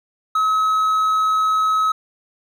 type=tone; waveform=triangle; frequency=1282 Hz; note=E6; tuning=49 cents flat; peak=-13 dBFS; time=0.35-1.92 s; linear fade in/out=5 ms; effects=none